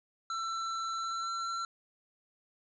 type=tone with pitch glide; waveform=square; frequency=1339 to 1354.6 Hz; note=E6 to E6; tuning=+27 to +47 cents; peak=-34 dBFS; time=0.3-1.65 s; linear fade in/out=2 ms; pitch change=+20 cents; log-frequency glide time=0.94-1.47 s; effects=resampled to 16000 Hz + 12-bit

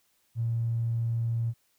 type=tone with tanh clipping; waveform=triangle; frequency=115.8 Hz; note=A#2; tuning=11 cents flat; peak=-25 dBFS; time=0.35-1.54 s; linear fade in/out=50 ms; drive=2 dB; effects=white hiss -70 dBFS RMS until 1.78 s

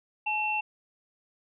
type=tone pair together; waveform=sine; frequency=852 / 2700 Hz; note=G#5 / E7; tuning=+44 / +41 cents; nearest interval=octave + minor sixth; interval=1997 cents; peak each=-30 / -28 dBFS; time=0.26-0.61 s; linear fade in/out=10 ms; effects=none

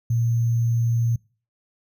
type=tone with sample-and-hold; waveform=sine; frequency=116.54 Hz; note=A#2; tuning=in tune; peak=-18 dBFS; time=0.1-1.16 s; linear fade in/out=5 ms; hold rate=6300 Hz; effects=noise-tail reverb RT60 0.4 s tail -25 dB re dry

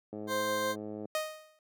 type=click train; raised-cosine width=2 ms; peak=-26 dBFS; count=99; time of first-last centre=0.13-1.055 s; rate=106 Hz
type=tone; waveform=20% pulse; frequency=523.3 Hz; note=C5; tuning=in tune; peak=-25 dBFS; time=0.27-0.76 s; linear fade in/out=50 ms
type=tone with exponential decay; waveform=sawtooth; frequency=622 Hz; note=D#5; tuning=1 cent flat; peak=-24 dBFS; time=1.15-1.59 s; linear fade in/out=1 ms; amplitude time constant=95 ms
effects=high-pass 200 Hz 12 dB/octave

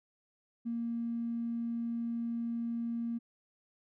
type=tone with tanh clipping; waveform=triangle; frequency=233.2 Hz; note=A#3; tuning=1 cent sharp; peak=-32 dBFS; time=0.65-3.19 s; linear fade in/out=20 ms; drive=2 dB; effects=none

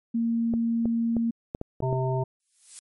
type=tone; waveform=sine; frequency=230.9 Hz; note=A#3; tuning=16 cents flat; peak=-22 dBFS; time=0.14-1.31 s; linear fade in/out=10 ms
type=clicks; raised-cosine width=2 ms; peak=-18 dBFS; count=7; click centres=0.538 / 0.856 / 1.167 / 1.549 / 1.614 / 1.804 / 1.928 s
type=harmonic tone; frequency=130.1 Hz; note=C3; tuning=9 cents flat; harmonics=1 / 3 / 5 / 7; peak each=-25 / -30 / -32 / -33 dBFS; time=1.82-2.24 s; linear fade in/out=10 ms
type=noise with exponential growth; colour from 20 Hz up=violet; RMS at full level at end=-34 dBFS; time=2.4-2.79 s; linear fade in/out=0 ms; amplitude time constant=84 ms
effects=MP3 48 kbps

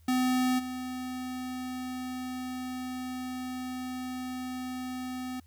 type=tone with level steps; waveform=square; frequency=254.2 Hz; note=C4; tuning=50 cents flat; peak=-25 / -35 dBFS; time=0.08-5.4 s; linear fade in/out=5 ms; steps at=0.58 s; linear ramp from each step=20 ms; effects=added 82 Hz sine -55 dBFS peak until 5.46 s + white hiss -69 dBFS RMS until 5.46 s

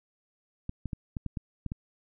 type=clicks; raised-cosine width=5 ms; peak=-21 dBFS; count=8; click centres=0.694 / 0.857 / 0.932 / 1.168 / 1.263 / 1.372 / 1.663 / 1.719 s; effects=none

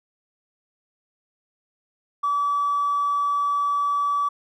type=tone with tanh clipping; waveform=triangle; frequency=1149 Hz; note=D6; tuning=38 cents flat; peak=-19 dBFS; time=2.23-4.29 s; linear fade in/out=10 ms; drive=1 dB; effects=none

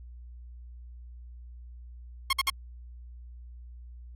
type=tone bursts; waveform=15% pulse; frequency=1079 Hz; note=C#6; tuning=47 cents flat; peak=-16 dBFS; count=3; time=2.3-2.5 s; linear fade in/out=5 ms; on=30 ms; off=55 ms; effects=added 60 Hz sine -43 dBFS peak until 4.15 s + AAC 48 kbps

